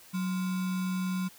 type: tone with sample-and-hold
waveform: sine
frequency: 185 Hz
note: F#3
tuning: in tune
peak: -28 dBFS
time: 0.13-1.29 s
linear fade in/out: 20 ms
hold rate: 1225 Hz
effects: white hiss -54 dBFS RMS until 1.38 s